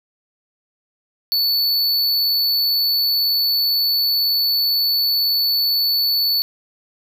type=tone; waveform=square; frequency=4461 Hz; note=C#8; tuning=10 cents sharp; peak=-16 dBFS; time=1.32-6.42 s; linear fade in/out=0 ms; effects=none